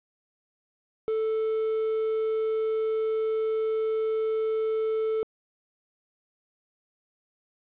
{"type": "tone", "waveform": "triangle", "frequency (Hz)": 440, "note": "A4", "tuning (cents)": 0, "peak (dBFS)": -22, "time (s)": [1.08, 5.23], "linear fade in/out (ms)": 0, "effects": ["resampled to 8000 Hz", "9-bit"]}